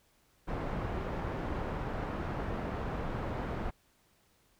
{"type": "low-pass noise", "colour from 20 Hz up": "pink", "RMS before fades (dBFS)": -36, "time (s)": [0.47, 3.71], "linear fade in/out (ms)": 20, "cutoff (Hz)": 1300, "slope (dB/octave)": 12, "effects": ["pink hiss -69 dBFS RMS until 4.59 s"]}